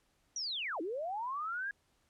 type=linear two-way sweep; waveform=sine; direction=down then up; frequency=5920 to 302 to 1665 Hz; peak=-35 dBFS; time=0.36-1.71 s; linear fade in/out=2 ms; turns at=0.81 s; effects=pink hiss -74 dBFS RMS until 2.09 s + low-pass 11000 Hz 12 dB/octave